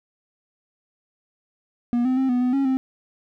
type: tone with pitch steps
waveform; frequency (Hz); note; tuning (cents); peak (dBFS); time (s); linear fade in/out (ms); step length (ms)
triangle; 240.1 / 256.9 / 264.3 / 247 / 250.2 / 274.3 / 262.4; B3 / C4 / C4 / B3 / B3 / C#4 / C4; -49 / -32 / +18 / 0 / +23 / -18 / +5; -16; 1.93-2.77; 0; 120
effects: none